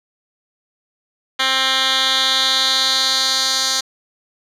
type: tone with band-pass filter sweep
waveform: 10% pulse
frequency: 264 Hz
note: C4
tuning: 16 cents sharp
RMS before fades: -17 dBFS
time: 1.39-3.81 s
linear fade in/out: 10 ms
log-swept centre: 2900 to 5100 Hz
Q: 2.8
effects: none